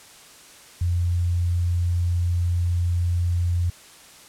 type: tone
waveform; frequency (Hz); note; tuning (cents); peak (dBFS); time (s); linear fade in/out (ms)
sine; 87.31; F2; 0; -19; 0.81-3.7; 5
effects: white hiss -47 dBFS RMS until 4.28 s + low-pass 10000 Hz 12 dB/octave